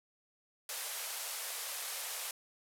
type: band-pass noise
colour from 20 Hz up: white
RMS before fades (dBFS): -41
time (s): 0.69-2.31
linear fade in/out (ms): 2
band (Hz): 470 to 14000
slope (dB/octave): 48
effects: none